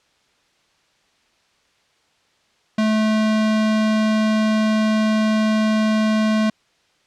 square tone, 216.8 Hz, A3, 25 cents flat, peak -16 dBFS, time 2.78-6.5 s, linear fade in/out 5 ms, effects white hiss -61 dBFS RMS until 7.06 s + low-pass 5000 Hz 12 dB/octave

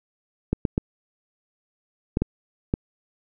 clicks, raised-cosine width 3 ms, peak -8 dBFS, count 6, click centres 0.53 / 0.652 / 0.779 / 2.171 / 2.22 / 2.739 s, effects none

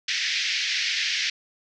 pink band-pass noise, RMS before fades -26 dBFS, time 0.08-1.3 s, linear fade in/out 5 ms, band 1800 to 5800 Hz, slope 48 dB/octave, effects none

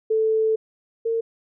sine tone pair in turn, 440 / 455.7 Hz, A4 / A#4, 0 / -39 cents, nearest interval minor second, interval 61 cents, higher second, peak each -17 / -20 dBFS, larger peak first, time 0.1-0.56 / 1.05-1.21 s, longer first, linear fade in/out 10 ms, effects none

